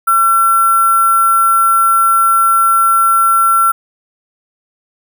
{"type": "tone with sample-and-hold", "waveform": "sine", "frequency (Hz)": 1350, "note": "E6", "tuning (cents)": 41, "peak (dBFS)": -7, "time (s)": [0.07, 3.72], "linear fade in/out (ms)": 10, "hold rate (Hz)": 11025, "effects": []}